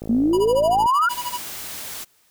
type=click train; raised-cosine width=2 ms; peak=-19 dBFS; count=47; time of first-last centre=0.02-0.859 s; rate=54.8 Hz
type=exponential sweep; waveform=sine; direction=up; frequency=220 to 1451 Hz; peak=-15 dBFS; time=0.09-1.09 s; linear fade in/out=5 ms
type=tone with tremolo; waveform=square; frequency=975 Hz; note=B5; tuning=23 cents flat; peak=-24 dBFS; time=0.33-1.38 s; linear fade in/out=2 ms; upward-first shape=sine; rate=13 Hz; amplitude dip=100%
type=noise; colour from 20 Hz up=white; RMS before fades=-33 dBFS; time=1.09-2.05 s; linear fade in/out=20 ms
effects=white hiss -60 dBFS RMS until 2.3 s